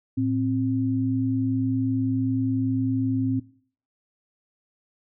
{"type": "tone pair together", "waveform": "sine", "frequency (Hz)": [111.3, 263.5], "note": ["A2", "C4"], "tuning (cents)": [20, 12], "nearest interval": "octave + minor third", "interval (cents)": 1492, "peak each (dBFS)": [-26, -22], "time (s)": [0.17, 3.4], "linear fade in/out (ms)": 10, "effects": ["noise-tail reverb RT60 0.5 s tail -20 dB re dry"]}